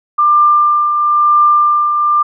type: tone with tremolo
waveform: sine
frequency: 1192 Hz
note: D6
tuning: 25 cents sharp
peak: -5 dBFS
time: 0.18-2.23 s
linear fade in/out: 10 ms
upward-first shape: triangle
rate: 1 Hz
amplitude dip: 50%
effects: none